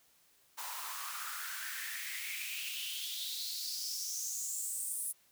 white noise with high-pass filter sweep, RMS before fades -40 dBFS, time 0.57-5.13 s, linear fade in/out 20 ms, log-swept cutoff 890 to 10000 Hz, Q 5.5, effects white hiss -68 dBFS RMS until 5.31 s

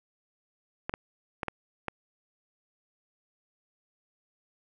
clicks, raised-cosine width 0.5 ms, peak -16 dBFS, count 5, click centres 0.895 / 0.939 / 1.432 / 1.483 / 1.883 s, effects none

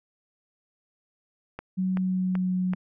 click train, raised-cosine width 0.5 ms, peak -20 dBFS, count 4, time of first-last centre 1.59-2.735 s, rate 2.62 Hz
sine tone with pitch glide, 186.5 to 183.61 Hz, F#3 to F#3, +14 to -13 cents, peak -23 dBFS, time 1.77-2.75 s, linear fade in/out 20 ms, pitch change -27 cents, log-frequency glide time 1.9-2.53 s
effects none

